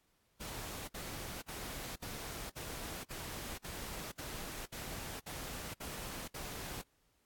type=noise bursts; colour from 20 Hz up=pink; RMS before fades=-44 dBFS; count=12; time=0.4-6.82 s; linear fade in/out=10 ms; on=480 ms; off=60 ms; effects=pink hiss -75 dBFS RMS until 7.25 s + AAC 64 kbps